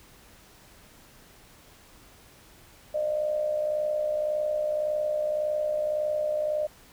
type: tone with amplitude modulation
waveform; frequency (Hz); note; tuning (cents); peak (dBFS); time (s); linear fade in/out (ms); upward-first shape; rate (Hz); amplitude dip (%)
sine; 607; D#5; -43; -22; 2.94-6.67; 10; sine; 61.8; 55
effects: pink hiss -54 dBFS RMS until 6.92 s